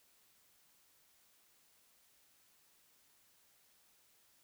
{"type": "silence", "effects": ["white hiss -70 dBFS RMS until 4.43 s"]}